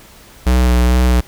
square tone with vibrato, 61.74 Hz, B1, in tune, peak -10 dBFS, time 0.46-1.21 s, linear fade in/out 10 ms, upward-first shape sine, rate 2.3 Hz, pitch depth 24 cents each way, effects pink hiss -42 dBFS RMS until 1.27 s

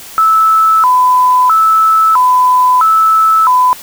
sine tone with vibrato, 1146 Hz, D6, 43 cents flat, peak -5 dBFS, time 0.18-3.73 s, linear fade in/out 0 ms, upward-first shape square, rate 0.76 Hz, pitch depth 230 cents each way, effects white hiss -31 dBFS RMS until 3.82 s

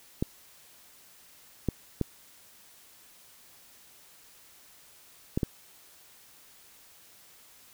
clicks, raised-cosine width 3 ms, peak -13 dBFS, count 5, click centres 0.225 / 1.687 / 2.013 / 5.375 / 5.432 s, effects white hiss -56 dBFS RMS until 7.73 s

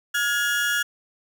35% pulse tone pair together, 1426.1 / 1676 Hz, F6 / G#6, +36 / +15 cents, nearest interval minor third, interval 279 cents, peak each -22 dBFS, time 0.14-0.83 s, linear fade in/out 10 ms, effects none

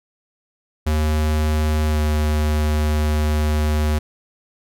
square tone with pitch glide, 76.9 to 75.93 Hz, D#2 to D#2, -20 to -42 cents, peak -17 dBFS, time 0.86-3.99 s, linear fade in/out 10 ms, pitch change -22 cents, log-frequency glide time 1.89-1.98 s, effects none

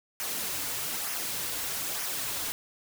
white noise with flanger, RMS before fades -33 dBFS, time 0.2-2.52 s, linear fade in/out 0 ms, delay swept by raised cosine 0.24 to 5.24 ms, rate 1.1 Hz, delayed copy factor -0.5, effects none

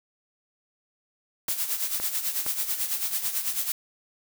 blue noise with tremolo, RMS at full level -26 dBFS, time 1.48-3.72 s, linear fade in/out 2 ms, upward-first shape sine, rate 9.1 Hz, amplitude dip 65%
clicks, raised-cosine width 0.5 ms, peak -19 dBFS, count 3, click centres 1.485 / 2 / 2.464 s
effects none

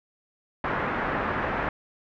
white low-pass noise, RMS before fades -28 dBFS, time 0.64-1.69 s, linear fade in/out 2 ms, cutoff 1700 Hz, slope 24 dB/octave, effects none

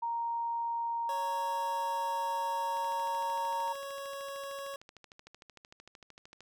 sine tone with pitch glide, 932.3 to 926.4 Hz, A#5 to A#5, 0 to -11 cents, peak -31 dBFS, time 0.02-3.73 s, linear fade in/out 10 ms, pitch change -11 cents, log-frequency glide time 0.64-2.41 s
25% pulse tone, 554.4 Hz, C#5, in tune, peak -35 dBFS, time 1.09-4.76 s, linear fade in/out 2 ms
click train, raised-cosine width 0.2 ms, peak -34 dBFS, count 49, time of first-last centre 2.77-6.406 s, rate 13.2 Hz
effects none

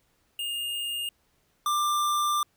square tone pair in turn, 2829 / 1186.8 Hz, F7 / D6, +22 / +18 cents, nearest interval octave + minor third, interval 1504 cents, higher first, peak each -30 / -24 dBFS, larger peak second, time 0.39-1.09 / 1.66-2.43 s, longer second, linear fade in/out 2 ms, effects pink hiss -69 dBFS RMS until 2.56 s

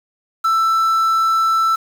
triangle tone with quantisation, 1329 Hz, E6, 14 cents sharp, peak -11 dBFS, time 0.44-1.76 s, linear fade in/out 10 ms, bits 6, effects none

